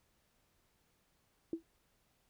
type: tone with exponential decay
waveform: sine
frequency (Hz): 329.6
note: E4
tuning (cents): 0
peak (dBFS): -30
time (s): 1.53-1.63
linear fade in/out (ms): 2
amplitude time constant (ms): 20
effects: pink hiss -75 dBFS RMS until 2.29 s